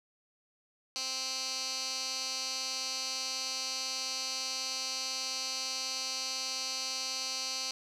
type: tone with band-pass filter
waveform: 15% pulse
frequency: 261.6 Hz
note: C4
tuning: in tune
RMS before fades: -36 dBFS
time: 0.96-7.71 s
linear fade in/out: 0 ms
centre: 5000 Hz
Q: 3.7
effects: none

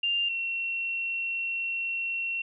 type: tone pair in turn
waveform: sine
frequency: 2794 / 2724 Hz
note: F7 / F7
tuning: 0 / -44 cents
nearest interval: unison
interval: 44 cents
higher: first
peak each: -24 / -28 dBFS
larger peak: first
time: 0.03-0.29 / 0.29-2.42 s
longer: second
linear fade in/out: 5 ms
effects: none

